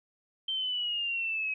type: exponential sweep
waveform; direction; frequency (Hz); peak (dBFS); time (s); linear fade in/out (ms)
sine; down; 3135 to 2539; -29; 0.48-1.54; 5
effects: none